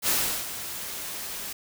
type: noise with ADSR envelope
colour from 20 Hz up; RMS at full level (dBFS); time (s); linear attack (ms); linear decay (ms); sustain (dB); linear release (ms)
white; -23; 0.02-1.53; 61; 370; -12; 6
effects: none